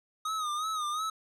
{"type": "tone with vibrato", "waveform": "square", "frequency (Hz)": 1244.5, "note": "D#6", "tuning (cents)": 0, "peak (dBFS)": -31, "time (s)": [0.25, 1.1], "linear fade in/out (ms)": 5, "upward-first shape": "sine", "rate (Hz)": 2.8, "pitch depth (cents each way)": 78, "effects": ["low-pass 10000 Hz 12 dB/octave"]}